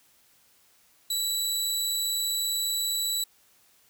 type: tone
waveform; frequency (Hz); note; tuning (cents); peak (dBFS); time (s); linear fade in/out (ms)
20% pulse; 3941; B7; -4; -20; 1.1-3.24; 5
effects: white hiss -62 dBFS RMS until 3.89 s